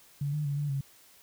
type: tone with pitch steps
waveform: sine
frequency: 142.7 / 150.1 / 142 / 146.1 / 137.5 Hz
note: D3 / D3 / C#3 / D3 / C#3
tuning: -49 / +38 / +42 / -9 / -14 cents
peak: -28 dBFS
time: 0.21-0.81 s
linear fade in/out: 5 ms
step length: 120 ms
effects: white hiss -58 dBFS RMS until 1.22 s